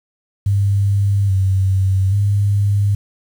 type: tone with pitch steps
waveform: sine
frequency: 99.9 / 95.6 / 101.2 Hz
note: G2 / G2 / G#2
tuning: +33 / -43 / -44 cents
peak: -12 dBFS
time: 0.46-2.95 s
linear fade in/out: 5 ms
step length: 830 ms
effects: 7-bit